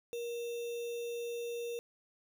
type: tone with sample-and-hold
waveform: sine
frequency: 472.4 Hz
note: A#4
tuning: 23 cents sharp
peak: -36 dBFS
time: 0.13-1.79 s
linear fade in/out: 0 ms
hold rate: 3150 Hz
effects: none